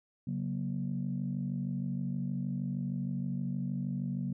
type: chord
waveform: sine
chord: F# major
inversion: second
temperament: equal with one note detuned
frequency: 138.59 / 185 / 237.8 Hz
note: C#3 / F#3 / A#3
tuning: 0 / 0 / +35 cents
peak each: -35 / -35 / -37 dBFS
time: 0.27-4.33 s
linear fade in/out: 5 ms
effects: tanh soft clip ceiling -24 dBFS